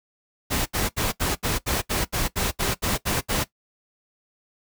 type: noise bursts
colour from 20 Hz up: pink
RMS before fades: -24 dBFS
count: 13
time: 0.5-3.444 s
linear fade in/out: 20 ms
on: 160 ms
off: 72 ms
effects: noise-tail reverb RT60 0.1 s tail -17 dB re dry